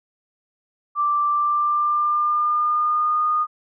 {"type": "tone with pitch glide", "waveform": "sine", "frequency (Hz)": [1174.7, 1226.7], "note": ["D6", "D#6"], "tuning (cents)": [0, -25], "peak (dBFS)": -17, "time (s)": [0.95, 3.47], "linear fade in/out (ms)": 50, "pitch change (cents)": 75, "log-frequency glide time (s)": [1.27, 3.24], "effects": []}